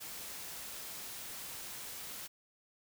white noise, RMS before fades -45 dBFS, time 0-2.28 s, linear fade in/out 20 ms, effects none

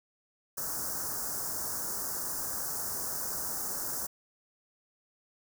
white band-stop noise, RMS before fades -35 dBFS, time 0.57-4.07 s, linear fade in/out 10 ms, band 1600 to 5200 Hz, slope 48 dB/octave, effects none

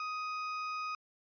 35% pulse tone, 1251 Hz, D#6, 9 cents sharp, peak -34 dBFS, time 0-0.95 s, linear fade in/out 2 ms, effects resampled to 11025 Hz

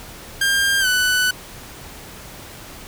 sawtooth tone with pitch glide, 1600 to 1492.9 Hz, G6 to F#6, +35 to +15 cents, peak -12 dBFS, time 0.41-1.31 s, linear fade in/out 5 ms, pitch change -120 cents, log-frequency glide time 0.8-0.87 s, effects pink hiss -38 dBFS RMS until 2.87 s

